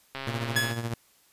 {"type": "click train", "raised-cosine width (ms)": 0.3, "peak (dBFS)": -19, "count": 77, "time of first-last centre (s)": [0.15, 0.713], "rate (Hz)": 135}
{"type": "tone with tremolo", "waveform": "sawtooth", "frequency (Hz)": 116.54, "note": "A#2", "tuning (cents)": 0, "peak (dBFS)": -23, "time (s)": [0.27, 0.94], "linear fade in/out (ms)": 0, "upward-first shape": "triangle", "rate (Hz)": 14, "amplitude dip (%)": 70}
{"type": "tone with exponential decay", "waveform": "sawtooth", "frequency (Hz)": 1694, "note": "G#6", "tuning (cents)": 34, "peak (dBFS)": -17, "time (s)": [0.56, 0.94], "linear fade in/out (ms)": 5, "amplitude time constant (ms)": 82}
{"effects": ["white hiss -62 dBFS RMS until 1.32 s", "resampled to 32000 Hz"]}